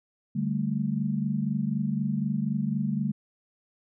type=chord; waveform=sine; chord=D suspended fourth; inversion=none; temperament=equal; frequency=146.83 / 196 / 220 Hz; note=D3 / G3 / A3; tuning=0 / 0 / 0 cents; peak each=-30 / -29 / -29 dBFS; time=0.35-3.12 s; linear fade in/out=10 ms; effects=none